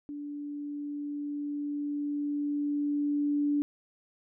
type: tone with level ramp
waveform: sine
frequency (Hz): 290.7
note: D4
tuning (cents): -18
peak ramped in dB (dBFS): -36 to -24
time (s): 0.09-3.62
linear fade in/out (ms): 0
effects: none